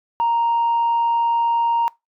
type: tone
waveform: sine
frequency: 932.3 Hz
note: A#5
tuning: in tune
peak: -14 dBFS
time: 0.2-1.88 s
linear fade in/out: 0 ms
effects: noise-tail reverb RT60 0.2 s tail -24 dB re dry + tanh soft clip ceiling -13 dBFS